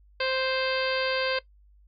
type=harmonic tone; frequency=523.3 Hz; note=C5; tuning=in tune; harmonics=1 / 2 / 3 / 4 / 5 / 6 / 7 / 8 / 9; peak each=-28 / -35 / -32 / -36 / -34 / -37 / -39 / -38 / -36 dBFS; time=0.2-1.39 s; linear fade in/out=5 ms; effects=noise-tail reverb RT60 0.1 s tail -17 dB re dry + added 50 Hz sine -54 dBFS peak until 1.87 s